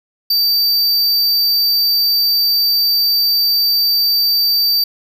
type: tone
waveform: square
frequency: 4642 Hz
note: D8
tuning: 21 cents flat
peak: -12 dBFS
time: 0.3-4.84 s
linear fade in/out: 5 ms
effects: none